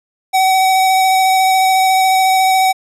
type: tone with vibrato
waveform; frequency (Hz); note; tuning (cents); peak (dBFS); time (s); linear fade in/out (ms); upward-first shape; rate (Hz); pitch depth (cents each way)
square; 758; F#5; +42; -10; 0.33-2.73; 20; square; 14; 9
effects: resampled to 32000 Hz